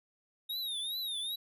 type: tone with vibrato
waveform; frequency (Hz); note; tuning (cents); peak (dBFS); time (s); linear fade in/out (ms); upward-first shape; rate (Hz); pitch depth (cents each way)
square; 3729; A#7; 0; -35; 0.49-1.36; 10; triangle; 2.5; 150
effects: none